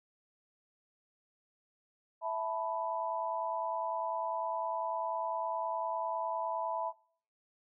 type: chord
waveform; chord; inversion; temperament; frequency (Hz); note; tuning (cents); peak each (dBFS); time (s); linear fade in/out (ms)
sine; E suspended fourth; none; just; 659.3 / 879 / 988.9; E5 / A5 / B5; 0 / -2 / +2; -36 / -38 / -36; 2.21-6.93; 50
effects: noise-tail reverb RT60 0.5 s tail -22 dB re dry